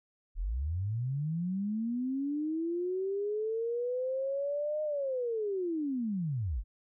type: linear two-way sweep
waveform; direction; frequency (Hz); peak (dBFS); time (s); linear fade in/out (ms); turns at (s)
sine; up then down; 35.1 to 615 to 38.47; -30; 0.35-6.64; 50; 4.83
effects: none